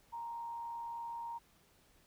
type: tone with frequency modulation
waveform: sine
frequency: 932 Hz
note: A#5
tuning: 1 cent flat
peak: -40 dBFS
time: 0.12-1.39 s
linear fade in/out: 20 ms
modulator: 105 Hz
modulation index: 0.25
effects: pink hiss -68 dBFS RMS until 2.06 s